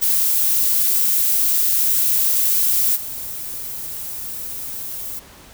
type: noise with level steps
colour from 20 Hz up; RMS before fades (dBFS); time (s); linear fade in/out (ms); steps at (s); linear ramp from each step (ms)
violet; -17 / -29; 0.01-5.2; 20; 2.95; 20
effects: pink hiss -44 dBFS RMS until 5.53 s